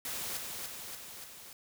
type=noise with echo; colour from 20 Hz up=white; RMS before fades=-38 dBFS; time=0.05-0.37 s; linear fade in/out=2 ms; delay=290 ms; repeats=4; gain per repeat=-3 dB; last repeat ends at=1.53 s; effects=none